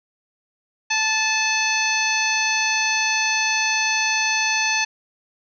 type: harmonic tone with a mistuned harmonic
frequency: 875 Hz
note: A5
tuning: 10 cents flat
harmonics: 1 / 2 / 3 / 4 / 5 / 6 / 7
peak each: -26 / -25 / -22 / -32 / -27 / -34 / -26 dBFS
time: 0.9-4.85 s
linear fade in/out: 10 ms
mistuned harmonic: 3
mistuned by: -18 cents
effects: none